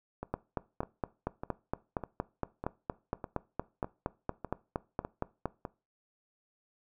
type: two click trains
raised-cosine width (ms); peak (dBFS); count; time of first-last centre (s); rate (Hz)
1; -17 / -23; 23 / 10; 0.34-5.456 / 0.23-5.652; 4.3 / 1.66
effects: noise-tail reverb RT60 0.3 s tail -20 dB re dry